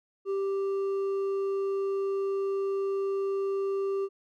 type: tone with hard clipping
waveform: sine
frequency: 392 Hz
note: G4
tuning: in tune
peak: -28 dBFS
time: 0.25-4.09 s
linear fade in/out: 50 ms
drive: 4 dB
effects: none